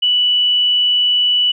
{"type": "tone", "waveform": "sine", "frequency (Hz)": 2960, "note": "F#7", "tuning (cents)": 0, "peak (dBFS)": -11, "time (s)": [0.02, 1.52], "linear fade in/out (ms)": 10, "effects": []}